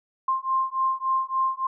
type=beating tone pair; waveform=sine; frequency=1053 / 1056.5 Hz; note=C6 / C6; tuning=+11 / +16 cents; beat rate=3.5 Hz; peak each=-25 dBFS; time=0.28-1.67 s; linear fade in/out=5 ms; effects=none